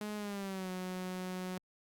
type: tone with pitch glide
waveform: sawtooth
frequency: 210 to 183.87 Hz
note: G#3 to F#3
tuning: +19 to -11 cents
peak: -34 dBFS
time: 0.01-1.58 s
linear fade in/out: 2 ms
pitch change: -230 cents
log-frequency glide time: 0.16-0.7 s
effects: Opus 48 kbps